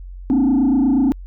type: tone with frequency modulation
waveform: sine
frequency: 267 Hz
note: C4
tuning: 35 cents sharp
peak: -10 dBFS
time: 0.3-1.12 s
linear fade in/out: 0 ms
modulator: 28.3 Hz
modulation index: 1.1
effects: tanh soft clip ceiling -11 dBFS + added 45 Hz sine -31 dBFS peak until 1.26 s